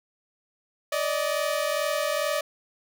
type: tone pair together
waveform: sawtooth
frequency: 580 / 622.3 Hz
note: D5 / D#5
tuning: -22 / 0 cents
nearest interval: minor second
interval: 122 cents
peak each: -23 / -24 dBFS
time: 0.92-2.41 s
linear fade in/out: 5 ms
effects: none